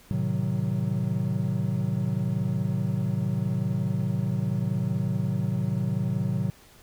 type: chord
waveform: triangle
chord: A diminished seventh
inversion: none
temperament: equal with one note detuned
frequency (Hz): 110 / 130.81 / 155.56 / 186.61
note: A2 / C3 / Eb3 / Gb3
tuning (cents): 0 / 0 / 0 / +15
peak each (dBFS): -28 / -27 / -29 / -27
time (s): 0.11-6.5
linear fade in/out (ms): 0
effects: pink hiss -54 dBFS RMS until 6.82 s